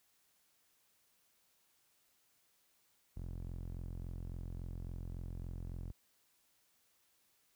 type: tone with band-pass filter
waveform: sawtooth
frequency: 43.59 Hz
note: F1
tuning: 3 cents flat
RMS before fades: -44 dBFS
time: 3.16-5.92 s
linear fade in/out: 10 ms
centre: 90 Hz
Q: 0.64
effects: white hiss -74 dBFS RMS until 7.55 s